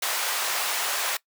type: high-pass noise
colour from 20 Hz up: pink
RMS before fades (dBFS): -27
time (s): 0.02-1.17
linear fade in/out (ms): 5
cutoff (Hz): 800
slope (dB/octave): 12
effects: noise-tail reverb RT60 0.1 s tail -21 dB re dry + high-pass 400 Hz 12 dB/octave